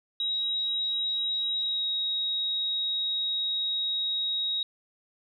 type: tone with pitch glide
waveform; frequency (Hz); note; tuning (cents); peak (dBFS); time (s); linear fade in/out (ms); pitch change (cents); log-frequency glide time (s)
sine; 3824 to 3791; A#7 to A#7; +43 to +28; -26; 0.2-4.63; 2; -15; 1.6-1.86
effects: none